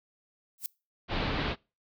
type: noise with exponential growth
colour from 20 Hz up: violet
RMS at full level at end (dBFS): -29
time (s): 0.58-0.66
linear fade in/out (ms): 0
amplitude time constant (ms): 17
type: low-pass noise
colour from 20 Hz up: pink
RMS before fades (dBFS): -31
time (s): 1.08-1.56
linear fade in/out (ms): 50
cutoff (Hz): 4300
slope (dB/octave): 48
effects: noise-tail reverb RT60 0.3 s tail -25 dB re dry